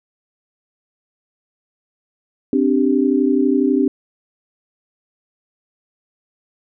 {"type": "chord", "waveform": "sine", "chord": "C suspended second", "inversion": "none", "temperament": "equal", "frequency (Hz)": [261.6, 293.7, 392], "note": ["C4", "D4", "G4"], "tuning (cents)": [0, 0, 0], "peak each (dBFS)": [-16, -17, -19], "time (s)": [2.53, 3.88], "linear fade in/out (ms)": 2, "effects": []}